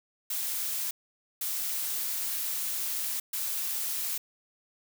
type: noise bursts at uneven times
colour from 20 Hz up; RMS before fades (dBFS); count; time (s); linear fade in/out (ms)
blue; -32; 3; 0.3-0.91 / 1.41-3.2 / 3.33-4.18; 5
effects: none